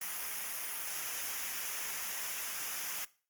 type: noise with comb filter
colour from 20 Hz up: white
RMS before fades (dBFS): -39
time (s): 0.01-3.05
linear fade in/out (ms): 5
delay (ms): 0.24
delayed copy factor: -0.65
effects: noise-tail reverb RT60 0.4 s tail -20 dB re dry + Opus 32 kbps